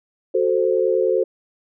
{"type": "chord", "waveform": "sine", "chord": "F# diminished", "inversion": "none", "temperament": "equal", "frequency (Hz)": [370, 440, 523.3], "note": ["F#4", "A4", "C5"], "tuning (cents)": [0, 0, 0], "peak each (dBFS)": -20, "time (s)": [0.34, 1.24], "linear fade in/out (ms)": 10, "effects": []}